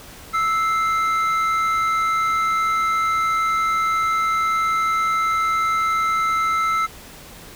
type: tone pair together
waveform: triangle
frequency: 1314.6 / 2093 Hz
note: E6 / C7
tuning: -5 / 0 cents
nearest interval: minor sixth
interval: 805 cents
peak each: -16 / -25 dBFS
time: 0.33-6.87 s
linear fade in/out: 20 ms
effects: pink hiss -41 dBFS RMS until 7.55 s